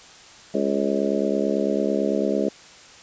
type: harmonic tone with a mistuned harmonic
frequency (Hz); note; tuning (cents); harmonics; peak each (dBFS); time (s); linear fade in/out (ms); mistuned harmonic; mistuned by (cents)
69; C#2; -7; 3 / 4 / 5 / 6 / 7 / 8 / 9; -26 / -27 / -28 / -26 / -31 / -28 / -29; 0.54-2.49; 5; 9; +29
effects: white hiss -46 dBFS RMS until 3.02 s + resampled to 16000 Hz